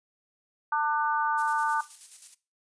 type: harmonic tone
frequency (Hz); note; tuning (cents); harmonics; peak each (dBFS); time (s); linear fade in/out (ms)
298.4; D4; +28; 3 / 4 / 5; -26 / -28 / -30; 0.72-1.81; 5
type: noise with tremolo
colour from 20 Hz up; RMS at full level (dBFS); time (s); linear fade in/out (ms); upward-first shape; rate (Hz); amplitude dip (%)
violet; -40; 1.37-2.35; 20; square; 9.4; 50
effects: noise-tail reverb RT60 0.3 s tail -18 dB re dry + resampled to 22050 Hz